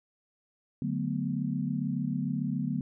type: chord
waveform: sine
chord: B minor seventh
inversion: first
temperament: equal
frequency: 146.83 / 185 / 220 / 246.9 Hz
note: D3 / F#3 / A3 / B3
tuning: 0 / 0 / 0 / 0 cents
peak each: -33 / -34 / -35 / -33 dBFS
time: 0.82-2.81 s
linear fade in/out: 2 ms
effects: none